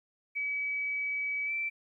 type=tone with pitch glide; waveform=sine; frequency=2282 to 2334 Hz; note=C#7 to D7; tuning=+50 to -11 cents; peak=-30 dBFS; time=0.35-1.7 s; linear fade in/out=20 ms; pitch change=+39 cents; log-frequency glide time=1.45-1.52 s; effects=12-bit